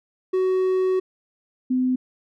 triangle / sine tone pair in turn, 373.5 / 254.9 Hz, F#4 / C4, +16 / -45 cents, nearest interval perfect fifth, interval 661 cents, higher first, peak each -16 / -18 dBFS, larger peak first, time 0.33-1 / 1.7-1.96 s, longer first, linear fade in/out 10 ms, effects none

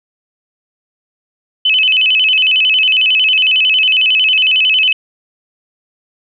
sine tone with vibrato, 2794 Hz, F7, in tune, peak -8 dBFS, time 1.65-4.93 s, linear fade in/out 5 ms, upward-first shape square, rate 11 Hz, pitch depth 140 cents each way, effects none

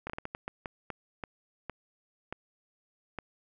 slowing click train, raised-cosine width 0.5 ms, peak -21 dBFS, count 13, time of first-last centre 0.07-3.187 s, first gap 27 ms, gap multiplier 1.37, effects none

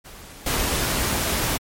pink noise with level steps, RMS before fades -42 / -23 dBFS, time 0.04-1.58 s, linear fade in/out 20 ms, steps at 0.46 s, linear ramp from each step 5 ms, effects MP3 64 kbps

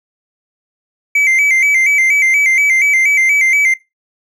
triangle tone with vibrato, 2187 Hz, C#7, 24 cents flat, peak -7 dBFS, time 1.15-3.74 s, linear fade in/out 5 ms, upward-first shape square, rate 4.2 Hz, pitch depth 79 cents each way, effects noise-tail reverb RT60 0.2 s tail -18 dB re dry

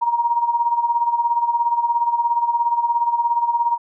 sine tone with tremolo, 943 Hz, A#5, 20 cents sharp, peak -13 dBFS, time 0.01-3.78 s, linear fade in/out 20 ms, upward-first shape sine, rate 17 Hz, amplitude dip 70%, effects none

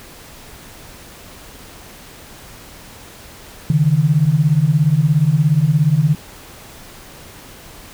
sine beating tone pair, 140 / 157 Hz, C#3 / D#3, +18 / +16 cents, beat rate 17 Hz, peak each -15 / -13 dBFS, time 3.7-6.15 s, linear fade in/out 2 ms, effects pink hiss -39 dBFS RMS until 7.93 s

